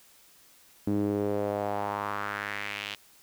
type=tone with band-pass filter sweep; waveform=sawtooth; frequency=102.3 Hz; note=G#2; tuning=26 cents flat; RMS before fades=-31 dBFS; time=0.87-2.95 s; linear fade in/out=5 ms; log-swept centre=270 to 3100 Hz; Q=2.6; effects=white hiss -58 dBFS RMS until 3.22 s